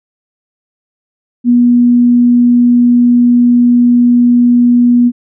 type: tone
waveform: sine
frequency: 242.2 Hz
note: B3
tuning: 34 cents flat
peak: -4 dBFS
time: 1.44-5.12 s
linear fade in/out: 50 ms
effects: none